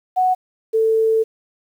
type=tone pair in turn; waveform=sine; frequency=740 / 444.5 Hz; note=F#5 / A4; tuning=0 / +18 cents; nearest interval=major sixth; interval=882 cents; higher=first; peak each=-13 dBFS; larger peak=neither; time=0.16-0.35 / 0.73-1.24 s; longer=second; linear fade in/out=20 ms; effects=8-bit